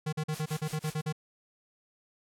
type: tone bursts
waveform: square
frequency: 154.4 Hz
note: D#3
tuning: 13 cents flat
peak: -30 dBFS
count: 10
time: 0.06-1.126 s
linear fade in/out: 10 ms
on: 67 ms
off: 44 ms
type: noise with tremolo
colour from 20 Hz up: white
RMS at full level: -41 dBFS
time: 0.32-1.02 s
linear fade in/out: 20 ms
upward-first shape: sine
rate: 5.8 Hz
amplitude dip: 90%
effects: low-pass 11000 Hz 12 dB/octave